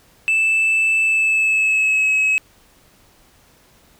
sine tone with pitch glide, 2637 to 2566 Hz, E7 to E7, 0 to -47 cents, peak -11 dBFS, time 0.28-2.38 s, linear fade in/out 0 ms, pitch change -47 cents, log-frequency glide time 1.02-2.11 s, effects tanh soft clip ceiling -13 dBFS + pink hiss -53 dBFS RMS until 3.99 s

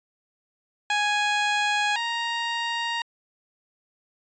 15% pulse tone pair in turn, 830.6 / 933.3 Hz, G#5 / A#5, 0 / +2 cents, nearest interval major second, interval 202 cents, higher second, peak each -15 / -19 dBFS, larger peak first, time 0.9-1.96 / 1.96-3.02 s, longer neither, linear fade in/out 2 ms, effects resampled to 16000 Hz

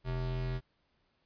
square tone pair together, 42.88 / 128.5 Hz, F1 / C3, -31 / -31 cents, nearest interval octave + perfect fifth, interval 1900 cents, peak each -37 / -37 dBFS, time 0.04-0.61 s, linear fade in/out 50 ms, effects pink hiss -75 dBFS RMS until 1.25 s + resampled to 11025 Hz

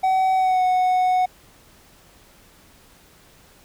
triangle tone with pitch glide, 756 to 736.6 Hz, F#5 to F#5, +37 to -8 cents, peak -14 dBFS, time 0.03-1.26 s, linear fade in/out 10 ms, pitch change -45 cents, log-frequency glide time 0.35-0.63 s, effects pink hiss -52 dBFS RMS until 3.64 s

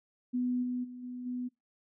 sine tone with level steps, 248.3 Hz, B3, 9 cents sharp, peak -28 / -31 / -42 / -38 / -33 dBFS, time 0.33-1.49 s, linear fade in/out 20 ms, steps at 0.62 / 0.83 / 1.02 / 1.25 s, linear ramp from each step 20 ms, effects noise-tail reverb RT60 0.2 s tail -23 dB re dry

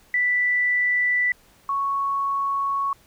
sine tone pair in turn, 1975.5 / 1108.7 Hz, B6 / C#6, 0 / 0 cents, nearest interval minor seventh, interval 1000 cents, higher first, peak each -18 / -21 dBFS, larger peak first, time 0.14-1.32 / 1.69-2.93 s, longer second, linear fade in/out 2 ms, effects pink hiss -56 dBFS RMS until 3.06 s

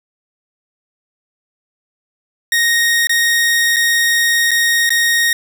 sawtooth tone with dropouts, 1864.7 Hz, A#6, in tune, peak -8 dBFS, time 2.52-5.33 s, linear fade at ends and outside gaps 2 ms, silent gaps 3.071-3.094 / 3.762-3.766 / 4.509-4.514 / 4.893-4.904 s, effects none

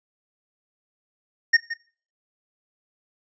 square tone with echo, 1843 Hz, A#6, 20 cents flat, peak -13 dBFS, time 1.53-1.57 s, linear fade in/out 10 ms, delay 170 ms, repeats 1, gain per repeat -14 dB, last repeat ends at 1.74 s, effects noise-tail reverb RT60 0.4 s tail -17 dB re dry + resampled to 16000 Hz

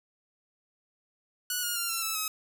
5% pulse tone with pitch steps, 1471 / 1429.9 / 1390 / 1351.3 / 1313.5 / 1276.9 Hz, F#6 / F6 / F6 / E6 / E6 / D#6, -11 / +40 / -9 / +43 / -7 / +44 cents, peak -18 dBFS, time 1.5-2.28 s, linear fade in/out 2 ms, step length 130 ms, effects none

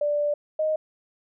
sine tone pair in turn, 587.3 / 622.2 Hz, D5 / D#5, 0 / 0 cents, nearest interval minor second, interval 100 cents, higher second, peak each -21 dBFS, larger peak neither, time 0.01-0.34 / 0.59-0.76 s, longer first, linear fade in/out 5 ms, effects none

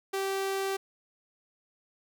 sawtooth tone, 388.7 Hz, G4, 15 cents flat, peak -25 dBFS, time 0.13-0.77 s, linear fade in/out 10 ms, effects none

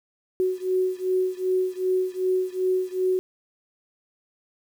sine beating tone pair, 370 / 372.6 Hz, F#4 / F#4, 0 / +12 cents, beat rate 2.6 Hz, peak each -24 / -25 dBFS, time 0.4-3.19 s, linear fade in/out 0 ms, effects 8-bit

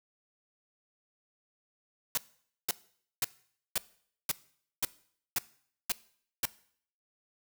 white noise bursts, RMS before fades -29 dBFS, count 9, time 2.15-6.455 s, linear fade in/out 2 ms, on 25 ms, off 510 ms, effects noise-tail reverb RT60 0.6 s tail -20 dB re dry

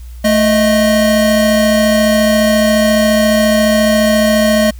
square tone pair together, 218.9 / 622.3 Hz, A3 / D#5, -9 / 0 cents, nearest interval octave + tritone, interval 1809 cents, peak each -12 dBFS, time 0.24-4.71 s, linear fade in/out 10 ms, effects added 60 Hz sine -27 dBFS peak until 4.79 s + white hiss -47 dBFS RMS until 4.79 s

